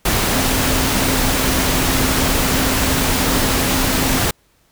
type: tone in noise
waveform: sine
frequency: 261.2 Hz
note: C4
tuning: 3 cents flat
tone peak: -23 dBFS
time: 0.35-4.18 s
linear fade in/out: 5 ms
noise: pink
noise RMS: -17 dBFS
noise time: 0.05-4.31 s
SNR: -9 dB
effects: pink hiss -58 dBFS RMS until 4.71 s